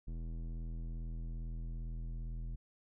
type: tone with low-pass filter sweep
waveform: square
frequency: 41.2 Hz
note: E1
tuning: in tune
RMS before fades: -41 dBFS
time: 0.07-2.56 s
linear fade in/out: 10 ms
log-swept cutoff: 240 to 160 Hz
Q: 0.99
effects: none